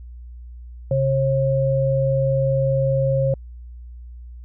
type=tone pair together; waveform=sine; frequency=135 / 540 Hz; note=C#3 / C#5; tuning=-45 / -45 cents; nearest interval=2 octaves; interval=2400 cents; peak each=-19 dBFS; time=0.91-3.34 s; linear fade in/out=2 ms; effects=added 60 Hz sine -35 dBFS peak until 4.44 s